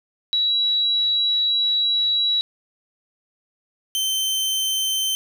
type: tone pair in turn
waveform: sine / sawtooth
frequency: 3901 / 3096 Hz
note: B7 / G7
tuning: -22 / -22 cents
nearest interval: major third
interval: 400 cents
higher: first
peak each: -17 dBFS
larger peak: neither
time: 0.33-2.41 / 3.95-5.15 s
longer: first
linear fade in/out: 0 ms
effects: 9-bit